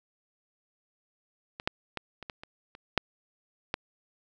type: clicks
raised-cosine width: 0.3 ms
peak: -22 / -10 / -17 / -25 / -21 / -27 / -30 / -6 / -12 dBFS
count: 9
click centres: 1.599 / 1.675 / 1.973 / 2.227 / 2.298 / 2.435 / 2.751 / 2.977 / 3.741 s
effects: none